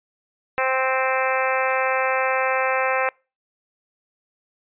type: harmonic tone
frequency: 261.6 Hz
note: C4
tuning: in tune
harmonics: 2 / 3 / 4 / 5 / 6 / 7 / 8 / 9 / 10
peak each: -24 / -26 / -27 / -28 / -29 / -29 / -30 / -31 / -31 dBFS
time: 0.58-3.09 s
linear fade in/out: 0 ms
type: noise with exponential decay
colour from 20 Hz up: blue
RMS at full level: -38 dBFS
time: 1.69-2.07 s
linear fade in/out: 1 ms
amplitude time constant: 81 ms
effects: noise-tail reverb RT60 0.3 s tail -26 dB re dry + resampled to 8000 Hz